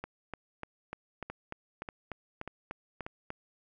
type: two click trains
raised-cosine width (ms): 0.5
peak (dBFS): -23 / -24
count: 12 / 4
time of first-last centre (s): 0.04-3.304 / 1.3-3.065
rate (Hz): 3.37 / 1.7
effects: none